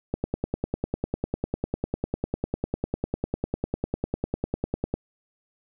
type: click train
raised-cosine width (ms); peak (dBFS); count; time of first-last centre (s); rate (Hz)
2; -12; 49; 0.14-4.94; 10
effects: none